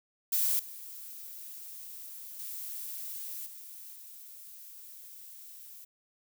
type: noise with level steps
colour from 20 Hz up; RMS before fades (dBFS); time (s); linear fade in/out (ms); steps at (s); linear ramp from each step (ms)
violet; -28 / -45 / -40 / -47 / -49; 0.32-5.85; 10; 0.59 / 2.39 / 3.46 / 3.93; 5
effects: none